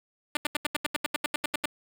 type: tone bursts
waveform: 5% pulse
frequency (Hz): 297.2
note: D4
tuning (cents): +21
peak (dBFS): -14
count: 14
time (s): 0.35-1.657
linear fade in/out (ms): 2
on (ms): 20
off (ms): 79
effects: none